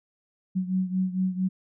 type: beating tone pair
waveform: sine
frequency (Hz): 185 / 189.4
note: F#3 / F#3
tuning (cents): 0 / +41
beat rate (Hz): 4.4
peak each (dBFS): -25 / -29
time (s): 0.55-1.49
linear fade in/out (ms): 20
effects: none